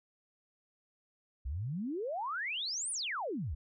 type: exponential two-way sweep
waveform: sine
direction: up then down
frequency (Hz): 58.8 to 9920 to 58.8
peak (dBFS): -34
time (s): 1.45-3.55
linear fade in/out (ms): 10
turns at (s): 2.91
effects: none